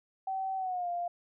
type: tone with pitch glide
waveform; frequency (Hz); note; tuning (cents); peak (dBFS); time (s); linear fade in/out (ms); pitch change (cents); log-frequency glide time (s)
sine; 766 to 698.4; G5 to F5; -40 to 0; -31; 0.27-1.08; 5; -160; 0.57-0.89
effects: none